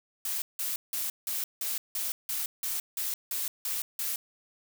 blue noise bursts, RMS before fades -32 dBFS, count 12, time 0.25-4.16 s, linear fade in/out 2 ms, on 170 ms, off 170 ms, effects none

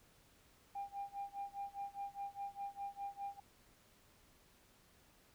sine tone with tremolo, 800 Hz, G5, 35 cents sharp, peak -38 dBFS, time 0.75-3.4 s, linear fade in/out 5 ms, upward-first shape sine, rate 4.9 Hz, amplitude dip 95%, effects tanh soft clip ceiling -37 dBFS + pink hiss -68 dBFS RMS until 5.34 s

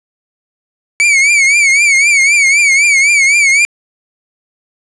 45% pulse tone with vibrato, 2258 Hz, C#7, 31 cents sharp, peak -6 dBFS, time 1-3.65 s, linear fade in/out 0 ms, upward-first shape triangle, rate 3.9 Hz, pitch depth 120 cents each way, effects resampled to 22050 Hz + 7-bit

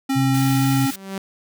square tone with pitch glide, 269.2 to 271.7 Hz, C4 to C#4, +49 to -35 cents, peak -19 dBFS, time 0.09-0.91 s, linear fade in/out 10 ms, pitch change +16 cents, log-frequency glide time 0.32-0.66 s
sine tone with vibrato, 130.4 Hz, C3, 5 cents flat, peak -18 dBFS, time 0.15-0.87 s, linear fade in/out 20 ms, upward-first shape sine, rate 4.1 Hz, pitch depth 18 cents each way
white band-stop noise, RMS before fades -32 dBFS, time 0.34-0.96 s, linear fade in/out 5 ms, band 330 to 1200 Hz, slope 48 dB/octave
sawtooth tone with exponential growth, 193.6 Hz, G3, 21 cents flat, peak -20 dBFS, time 0.72-1.18 s, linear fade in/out 2 ms, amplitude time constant 100 ms
effects none

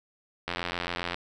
click train, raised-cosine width 0.3 ms, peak -14 dBFS, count 59, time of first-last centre 0.48-1.144 s, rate 87.3 Hz, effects none

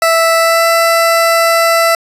20% pulse tone with pitch glide, 659.3 to 666.6 Hz, E5 to E5, 0 to +19 cents, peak -3 dBFS, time 0.02-1.95 s, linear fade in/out 2 ms, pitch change +19 cents, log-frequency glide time 0.38-0.66 s, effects resampled to 32000 Hz + 7-bit

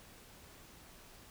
silence, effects pink hiss -57 dBFS RMS until 1.3 s

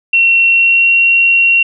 sine tone with pitch glide, 2724 to 2741 Hz, F7 to F7, -44 to -33 cents, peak -6 dBFS, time 0.13-1.63 s, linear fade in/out 5 ms, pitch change +11 cents, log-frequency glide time 0.48-0.91 s, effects none

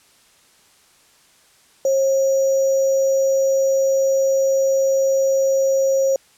sine tone with sample-and-hold, 539 Hz, C#5, 49 cents flat, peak -14 dBFS, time 1.85-6.16 s, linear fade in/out 2 ms, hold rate 6300 Hz, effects white hiss -54 dBFS RMS until 6.37 s + low-pass 10000 Hz 12 dB/octave

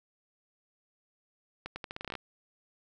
accelerating click train, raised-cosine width 0.3 ms, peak -22 dBFS, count 12, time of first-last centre 1.66-2.153 s, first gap 100 ms, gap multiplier 0.82, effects none

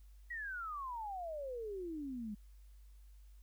sine exponential sweep, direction down, 1950 to 201.8 Hz, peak -40 dBFS, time 0.3-2.35 s, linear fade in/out 10 ms, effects added 50 Hz sine -55 dBFS peak until 3.42 s + white hiss -75 dBFS RMS until 3.42 s

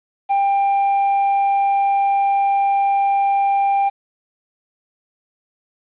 triangle tone, 794 Hz, G5, 22 cents sharp, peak -12 dBFS, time 0.29-3.9 s, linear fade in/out 20 ms, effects resampled to 8000 Hz + 8-bit

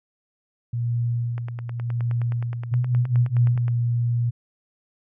sine tone with tremolo, 118.8 Hz, A#2, 33 cents sharp, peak -20 dBFS, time 0.73-3.56 s, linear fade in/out 5 ms, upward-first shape sine, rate 0.87 Hz, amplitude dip 65%
click train, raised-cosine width 0.5 ms, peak -23 dBFS, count 23, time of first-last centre 1.38-3.681 s, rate 9.56 Hz
sine tone with pitch glide, 123.47 to 119.13 Hz, B2 to A#2, 0 to +38 cents, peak -19 dBFS, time 2.71-4.31 s, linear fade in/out 20 ms, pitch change -62 cents, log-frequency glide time 3.25-3.75 s
effects none

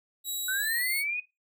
5% pulse tone with pitch glide, 3871 to 4421 Hz, B7 to C#8, -35 to -5 cents, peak -24 dBFS, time 0.24-1.04 s, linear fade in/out 50 ms, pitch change +230 cents, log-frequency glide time 0.58-0.87 s
sine linear sweep, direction up, 1480 to 2508 Hz, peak -28 dBFS, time 0.48-1.2 s, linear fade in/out 5 ms
effects noise-tail reverb RT60 0.2 s tail -17 dB re dry

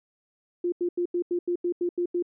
sine tone bursts, 350.8 Hz, F4, 8 cents sharp, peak -23 dBFS, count 10, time 0.64-2.225 s, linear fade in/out 5 ms, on 82 ms, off 85 ms, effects none

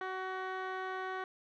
15% pulse tone with low-pass filter, 375.3 Hz, F#4, 25 cents sharp, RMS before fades -39 dBFS, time 0.01-1.24 s, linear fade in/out 2 ms, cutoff 2100 Hz, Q 1.7, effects none

